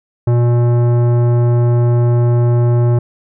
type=tone with tanh clipping; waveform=sine; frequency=120 Hz; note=B2; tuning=49 cents flat; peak=-11 dBFS; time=0.27-2.99 s; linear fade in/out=5 ms; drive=15 dB; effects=none